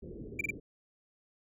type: low-pass noise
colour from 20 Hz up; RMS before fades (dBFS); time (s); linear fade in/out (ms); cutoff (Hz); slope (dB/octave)
white; -45; 0.02-0.6; 10; 450; 48
type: tone bursts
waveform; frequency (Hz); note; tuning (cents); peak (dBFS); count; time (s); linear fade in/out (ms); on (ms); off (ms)
triangle; 2349; D7; 0; -27; 3; 0.39-0.506; 5; 20; 28
effects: none